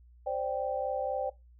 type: chord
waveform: sine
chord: C suspended second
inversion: none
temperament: equal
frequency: 523.3 / 587.3 / 784 Hz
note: C5 / D5 / G5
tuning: 0 / 0 / 0 cents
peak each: -34 dBFS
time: 0.26-1.3 s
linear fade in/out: 10 ms
effects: noise-tail reverb RT60 0.2 s tail -18 dB re dry + added 60 Hz sine -54 dBFS peak until 1.59 s